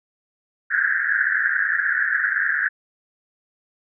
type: band-pass noise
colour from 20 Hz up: pink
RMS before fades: -21 dBFS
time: 0.7-2.69 s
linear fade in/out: 20 ms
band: 1500 to 1800 Hz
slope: 96 dB/octave
effects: none